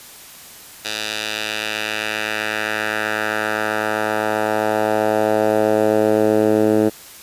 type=tone with band-pass filter sweep; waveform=10% pulse; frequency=107.7 Hz; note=A2; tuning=37 cents flat; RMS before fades=-19 dBFS; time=0.84-6.9 s; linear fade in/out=20 ms; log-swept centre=4000 to 360 Hz; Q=1.4; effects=white hiss -40 dBFS RMS until 7.22 s + resampled to 32000 Hz